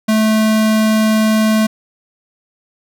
square tone, 217.7 Hz, A3, 18 cents flat, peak -11 dBFS, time 0.08-1.67 s, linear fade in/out 10 ms, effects none

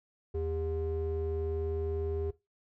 triangle ring-modulated tone, 160.8 Hz, E3, 43 cents flat, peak -26 dBFS, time 0.34-2.31 s, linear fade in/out 10 ms, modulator 241 Hz, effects noise-tail reverb RT60 0.2 s tail -17 dB re dry

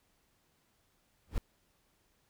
brown noise with exponential growth, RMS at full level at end -28 dBFS, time 1.27-1.38 s, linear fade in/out 1 ms, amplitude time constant 23 ms, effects pink hiss -73 dBFS RMS until 2.29 s

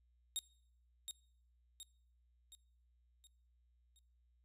20% pulse tone with echo, 3729 Hz, A#7, in tune, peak -31 dBFS, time 0.36-0.39 s, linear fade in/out 0 ms, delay 720 ms, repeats 5, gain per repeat -6 dB, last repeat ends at 3.99 s, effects noise-tail reverb RT60 0.7 s tail -24 dB re dry + added 60 Hz sine -70 dBFS peak until 4.44 s

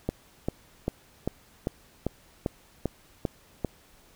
click train, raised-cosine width 2 ms, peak -13 dBFS, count 10, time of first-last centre 0.09-3.647 s, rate 2.53 Hz, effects pink hiss -58 dBFS RMS until 4.15 s

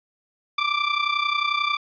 20% pulse tone with amplitude modulation, 1174.7 Hz, D6, in tune, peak -13 dBFS, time 0.58-1.77 s, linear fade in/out 5 ms, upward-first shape sine, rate 31.2 Hz, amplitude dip 70%, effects resampled to 11025 Hz

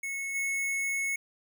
square tone with level steps, 2194 Hz, C#7, 18 cents flat, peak -33 / -29 dBFS, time 0.03-1.16 s, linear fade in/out 5 ms, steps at 0.34 s, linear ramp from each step 20 ms, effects none

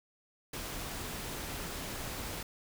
pink noise, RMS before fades -40 dBFS, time 0.53-2.43 s, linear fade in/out 5 ms, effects none

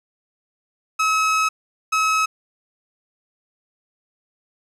30% pulse tone bursts at uneven times, 1285 Hz, E6, 45 cents flat, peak -14 dBFS, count 2, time 0.99-1.49 / 1.92-2.26 s, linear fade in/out 10 ms, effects low-pass 9000 Hz 12 dB/octave + 9-bit

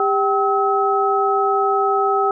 sine tone cluster, 398.4 / 771 / 1287 Hz, G4 / G5 / E6, +28 / -29 / -42 cents, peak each -19 dBFS, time 0-2.31 s, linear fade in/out 2 ms, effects none

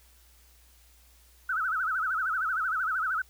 sine tone with vibrato, 1396.9 Hz, F6, in tune, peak -26 dBFS, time 1.49-3.22 s, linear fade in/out 5 ms, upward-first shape sine, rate 13 Hz, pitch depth 180 cents each way, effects added 60 Hz sine -58 dBFS peak until 3.29 s + white hiss -61 dBFS RMS until 3.29 s

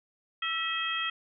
harmonic tone with a mistuned harmonic, 645 Hz, E5, 38 cents flat, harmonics 2 / 3 / 4 / 5, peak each -34 / -35 / -35 / -33 dBFS, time 0.42-1.1 s, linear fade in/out 5 ms, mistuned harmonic 2, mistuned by +49 cents, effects none

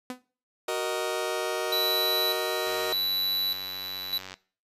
sawtooth tone with exponential decay, 251.6 Hz, B3, 32 cents sharp, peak -26 dBFS, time 0.1-0.22 s, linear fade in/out 2 ms, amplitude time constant 25 ms
sawtooth chord, D# minor, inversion first, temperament just, 373.4 / 466.7 / 622.3 Hz, F#4 / A#4 / D#5, +16 / +2 / 0 cents, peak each -28 dBFS, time 0.68-2.93 s, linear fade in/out 5 ms
square tone with tremolo, 3951 Hz, B7, in tune, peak -25 dBFS, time 1.72-4.18 s, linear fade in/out 5 ms, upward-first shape square, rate 0.83 Hz, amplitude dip 65%
click train, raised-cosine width 0.2 ms, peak -22 dBFS, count 158, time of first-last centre 2.67-4.34 s, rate 94 Hz
effects noise-tail reverb RT60 0.4 s tail -20 dB re dry + resampled to 32000 Hz

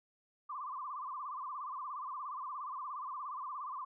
sine tone with vibrato, 1100 Hz, C#6, 14 cents flat, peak -39 dBFS, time 0.49-3.85 s, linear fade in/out 10 ms, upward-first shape sine, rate 17 Hz, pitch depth 160 cents each way, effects none

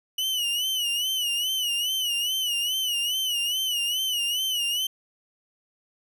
40% pulse tone with vibrato, 2946 Hz, F#7, 8 cents flat, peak -23 dBFS, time 0.18-4.87 s, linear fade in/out 5 ms, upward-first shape sine, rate 2.4 Hz, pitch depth 94 cents each way, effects none

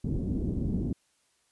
white low-pass noise, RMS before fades -30 dBFS, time 0.04-0.93 s, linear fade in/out 5 ms, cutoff 280 Hz, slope 24 dB/octave, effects white hiss -70 dBFS RMS until 1.51 s + resampled to 24000 Hz

